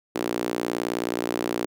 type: tone with high-pass filter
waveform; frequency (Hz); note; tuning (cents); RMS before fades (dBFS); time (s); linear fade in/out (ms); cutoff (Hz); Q
sawtooth; 59.2; A#1; +27; -28; 0.15-1.66; 5; 330; 2.2
effects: none